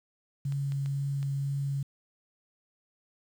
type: tone with vibrato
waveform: sine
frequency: 139.2 Hz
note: C#3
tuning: 8 cents sharp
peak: -28 dBFS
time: 0.45-1.83 s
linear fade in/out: 5 ms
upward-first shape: triangle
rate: 2 Hz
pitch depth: 9 cents each way
type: clicks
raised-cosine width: 0.2 ms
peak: -30 dBFS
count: 4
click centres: 0.523 / 0.721 / 0.86 / 1.229 s
effects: 9-bit